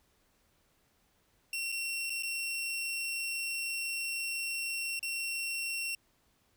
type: tone with dropouts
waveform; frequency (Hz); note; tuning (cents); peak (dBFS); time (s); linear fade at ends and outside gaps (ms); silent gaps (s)
sawtooth; 2726; F7; -43; -30; 1.53-5.95; 2; 1.719-1.723 / 2.097-2.102 / 2.225-2.232 / 4.993-5.028
effects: pink hiss -71 dBFS RMS until 6.56 s